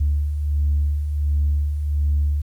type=beating tone pair; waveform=sine; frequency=72 / 73.4 Hz; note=D2 / D2; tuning=-34 / 0 cents; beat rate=1.4 Hz; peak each=-26 / -17 dBFS; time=0-2.42 s; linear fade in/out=10 ms; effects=tanh soft clip ceiling -12 dBFS + 9-bit